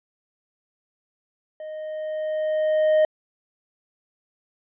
triangle tone with level ramp, 620 Hz, D#5, 6 cents flat, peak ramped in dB -31 to -12 dBFS, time 1.6-3.05 s, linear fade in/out 2 ms, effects resampled to 8000 Hz

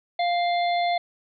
harmonic tone, 698.5 Hz, F5, in tune, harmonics 1 / 3 / 5 / 6, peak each -21 / -31 / -35 / -37 dBFS, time 0.19-0.98 s, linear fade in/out 5 ms, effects none

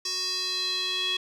square tone with band-pass filter sweep, 370 Hz, F#4, in tune, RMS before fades -29 dBFS, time 0.05-1.17 s, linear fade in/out 5 ms, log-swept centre 5300 to 3300 Hz, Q 5.7, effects none

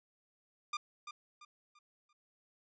sawtooth tone with echo, 1200 Hz, D6, 37 cents sharp, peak -31 dBFS, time 0.73-0.77 s, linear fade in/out 5 ms, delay 340 ms, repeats 4, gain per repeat -9 dB, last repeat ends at 2.13 s, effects resampled to 16000 Hz

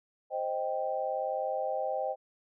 sine chord, C minor, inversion none, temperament equal, 523.3 / 622.3 / 784 Hz, C5 / Eb5 / G5, 0 / 0 / 0 cents, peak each -34 dBFS, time 0.3-2.16 s, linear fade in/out 50 ms, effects none

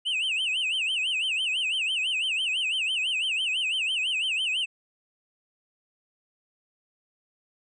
triangle tone with vibrato, 2801 Hz, F7, 4 cents sharp, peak -23 dBFS, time 0.05-4.66 s, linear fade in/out 20 ms, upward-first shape sine, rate 6 Hz, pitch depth 200 cents each way, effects resampled to 24000 Hz

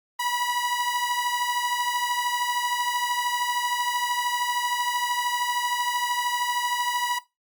sawtooth beating tone pair, 971 / 984 Hz, B5 / B5, -30 / -7 cents, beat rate 13 Hz, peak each -22 / -27 dBFS, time 0.19-7.19 s, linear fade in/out 10 ms, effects noise-tail reverb RT60 0.2 s tail -17 dB re dry + Opus 48 kbps

